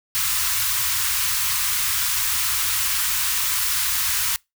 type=band-stop noise; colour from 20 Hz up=white; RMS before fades=-22 dBFS; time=0.15-4.36 s; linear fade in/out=0 ms; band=120 to 960 Hz; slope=48 dB/octave; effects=noise-tail reverb RT60 0.2 s tail -25 dB re dry